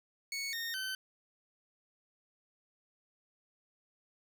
20% pulse tone with pitch steps, 2217 / 1842.9 / 1531.9 Hz, C#7 / A#6 / G6, 0 / -20 / -40 cents, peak -31 dBFS, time 0.32-0.95 s, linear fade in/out 2 ms, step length 210 ms, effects none

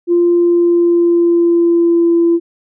sine tone with pitch glide, 346.8 to 338.5 Hz, F4 to E4, -12 to +46 cents, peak -7 dBFS, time 0.07-2.4 s, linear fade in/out 50 ms, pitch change -42 cents, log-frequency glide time 0.32-2.15 s, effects tanh soft clip ceiling -3 dBFS

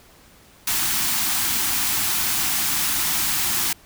white band-stop noise, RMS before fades -22 dBFS, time 0.67-3.73 s, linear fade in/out 5 ms, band 360 to 720 Hz, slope 48 dB/octave, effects pink hiss -51 dBFS RMS until 3.85 s

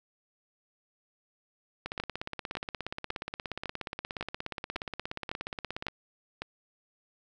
two click trains, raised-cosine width 0.3 ms, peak -19 / -17 dBFS, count 69 / 9, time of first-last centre 1.86-5.884 / 2-6.42 s, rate 16.9 / 1.81 Hz, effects none

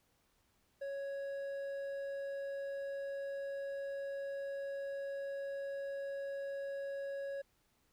triangle tone with hard clipping, 554.4 Hz, C#5, in tune, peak -40 dBFS, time 0.81-7.42 s, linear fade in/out 10 ms, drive 9 dB, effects pink hiss -75 dBFS RMS until 7.92 s

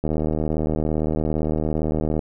click train, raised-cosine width 2 ms, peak -10 dBFS, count 168, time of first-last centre 0.04-2.192 s, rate 77.6 Hz, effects none

